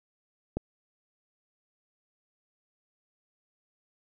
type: click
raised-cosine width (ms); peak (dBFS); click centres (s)
2; -16; 0.57
effects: none